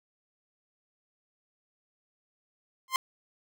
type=tone with exponential growth; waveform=sawtooth; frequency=1046.5 Hz; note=C6; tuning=in tune; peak=-16 dBFS; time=2.88-2.96 s; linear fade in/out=1 ms; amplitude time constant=16 ms; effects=none

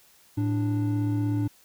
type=tone pair together; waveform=triangle; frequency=110.01 / 293.7 Hz; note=A2 / D4; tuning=0 / 0 cents; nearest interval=octave + perfect fourth; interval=1700 cents; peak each=-23 / -25 dBFS; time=0.37-1.48 s; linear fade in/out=10 ms; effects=white hiss -58 dBFS RMS until 1.64 s

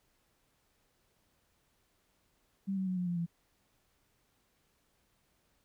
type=tone with pitch steps; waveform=sine; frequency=194.8 / 189.47 / 184.29 / 179.25 / 174.35 / 169.58 Hz; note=G3 / F#3 / F#3 / F3 / F3 / E3; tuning=-11 / +41 / -7 / +45 / -3 / +49 cents; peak=-31 dBFS; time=2.67-3.264 s; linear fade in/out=20 ms; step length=99 ms; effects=pink hiss -74 dBFS RMS until 5.64 s

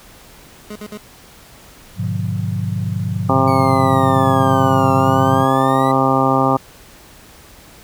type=tone bursts; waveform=25% pulse; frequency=210 Hz; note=G#3; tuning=19 cents sharp; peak=-24 dBFS; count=3; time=0.7-0.976 s; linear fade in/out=5 ms; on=58 ms; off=51 ms
type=chord; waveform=sine; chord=G# diminished seventh; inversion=none; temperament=just; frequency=103.83 / 124.59 / 149.51 / 179.41 Hz; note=G#2 / B2 / D3 / F3; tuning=0 / +16 / +31 / +47 cents; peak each=-21 / -25 / -26 / -24 dBFS; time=1.96-5.46 s; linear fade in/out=50 ms
type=harmonic tone; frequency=133.3 Hz; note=C3; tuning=33 cents sharp; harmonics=1 / 2 / 3 / 4 / 5 / 6 / 7 / 8 / 9; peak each=-21 / -18 / -23 / -21 / -23 / -19 / -22 / -24 / -19 dBFS; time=3.29-6.57 s; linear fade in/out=5 ms
type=exponential two-way sweep; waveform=30% pulse; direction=down then up; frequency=2267 to 1351 to 1988 Hz; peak=-28 dBFS; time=3.47-5.92 s; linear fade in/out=10 ms; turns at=4.94 s
effects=pink hiss -43 dBFS RMS until 7.83 s

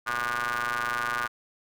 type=ring-modulated tone; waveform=sawtooth; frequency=119.8 Hz; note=A#2; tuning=48 cents sharp; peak=-20 dBFS; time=0.06-1.28 s; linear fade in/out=20 ms; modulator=1330 Hz; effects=none

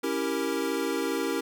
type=chord; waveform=square; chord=C# diminished seventh; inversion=none; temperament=equal; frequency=277.2 / 329.6 / 392 / 466.2 Hz; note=C#4 / E4 / G4 / Bb4; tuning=0 / 0 / 0 / 0 cents; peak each=-33 dBFS; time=0.03-1.41 s; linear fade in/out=10 ms; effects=none

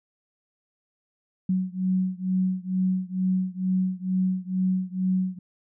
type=beating tone pair; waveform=sine; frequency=185 / 187.2 Hz; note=F#3 / F#3; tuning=0 / +20 cents; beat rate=2.2 Hz; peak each=-25 / -26 dBFS; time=1.49-5.39 s; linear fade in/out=5 ms; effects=none

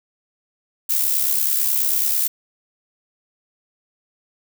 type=noise with amplitude modulation; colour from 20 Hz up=violet; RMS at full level=-17 dBFS; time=0.89-2.28 s; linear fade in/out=10 ms; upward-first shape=sine; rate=69.2 Hz; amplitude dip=55%; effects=none

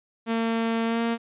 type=tone with pitch glide; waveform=sawtooth; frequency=227.7 to 231.5 Hz; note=A#3 to A#3; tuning=-40 to -12 cents; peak=-19 dBFS; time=0.26-1.18 s; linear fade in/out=50 ms; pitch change=+28 cents; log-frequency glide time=0.85-1.01 s; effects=resampled to 8000 Hz

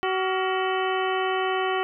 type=harmonic tone with a mistuned harmonic; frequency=376.8 Hz; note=F#4; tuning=32 cents sharp; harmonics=1 / 2 / 3 / 4 / 5 / 6 / 7 / 8; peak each=-26 / -28 / -30 / -34 / -33 / -39 / -38 / -35 dBFS; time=0.03-1.83 s; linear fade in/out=0 ms; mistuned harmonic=4; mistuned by=-120 cents; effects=none

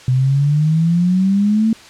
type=exponential sweep; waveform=sine; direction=up; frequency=125.8 to 226.4 Hz; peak=-11 dBFS; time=0.08-1.73 s; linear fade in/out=2 ms; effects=white hiss -40 dBFS RMS until 1.89 s + low-pass 6000 Hz 12 dB/octave

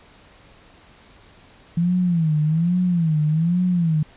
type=tone with vibrato; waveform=sine; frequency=165.8 Hz; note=E3; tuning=10 cents sharp; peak=-16 dBFS; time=1.77-4.03 s; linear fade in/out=5 ms; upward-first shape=sine; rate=1.2 Hz; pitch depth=160 cents each way; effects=pink hiss -50 dBFS RMS until 4.16 s + resampled to 8000 Hz

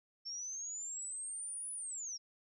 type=linear two-way sweep; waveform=sine; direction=up then down; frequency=5390 to 9956 to 5390 Hz; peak=-40 dBFS; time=0.25-2.18 s; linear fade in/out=20 ms; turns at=1.72 s; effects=none

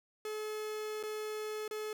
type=tone with dropouts; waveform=45% pulse; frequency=428.6 Hz; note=A4; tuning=45 cents flat; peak=-37 dBFS; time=0.25-1.93 s; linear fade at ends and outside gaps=2 ms; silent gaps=1.029-1.035 / 1.679-1.71 s; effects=none

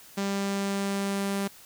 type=tone with low-pass filter sweep; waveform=sawtooth; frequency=198 Hz; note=G3; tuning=18 cents sharp; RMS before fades=-29 dBFS; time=0.17-1.48 s; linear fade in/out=10 ms; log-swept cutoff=6900 to 11000 Hz; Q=1.4; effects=white hiss -51 dBFS RMS until 1.65 s

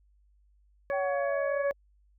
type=harmonic tone; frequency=561 Hz; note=C#5; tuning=21 cents sharp; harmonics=1 / 2 / 3 / 4; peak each=-28 / -39 / -37 / -46 dBFS; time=0.9-1.71 s; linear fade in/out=0 ms
type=exponential sweep; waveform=sine; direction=down; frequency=784 to 554.4 Hz; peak=-33 dBFS; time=0.92-1.73 s; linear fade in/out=20 ms
effects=added 50 Hz sine -61 dBFS peak until 2.18 s

